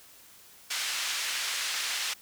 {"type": "band-pass noise", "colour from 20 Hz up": "pink", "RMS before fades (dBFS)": -32, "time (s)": [0.7, 2.14], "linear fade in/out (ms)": 10, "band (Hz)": [2000, 7500], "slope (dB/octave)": 12, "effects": ["white hiss -54 dBFS RMS until 2.21 s"]}